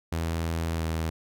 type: tone with pitch glide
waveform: sawtooth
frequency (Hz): 82.41 to 80.85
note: E2 to E2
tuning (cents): 0 to -33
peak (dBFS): -23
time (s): 0.12-1.1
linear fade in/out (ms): 5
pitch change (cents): -33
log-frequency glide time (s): 0.76-0.82
effects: none